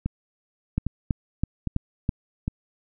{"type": "two click trains", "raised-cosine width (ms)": 5, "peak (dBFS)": [-10, -13], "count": [5, 4], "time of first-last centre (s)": [[0.78, 2.091], [0.06, 2.479]], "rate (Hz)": [3.05, 1.24], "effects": []}